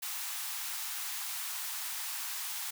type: high-pass noise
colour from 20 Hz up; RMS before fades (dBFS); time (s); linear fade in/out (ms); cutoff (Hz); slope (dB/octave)
white; -38; 0.02-2.71; 10; 780; 48
effects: none